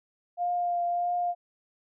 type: tone with vibrato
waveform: sine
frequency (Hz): 702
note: F5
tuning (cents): +9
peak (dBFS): -25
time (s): 0.37-1.35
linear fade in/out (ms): 50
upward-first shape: triangle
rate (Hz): 1.6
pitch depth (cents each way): 17
effects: none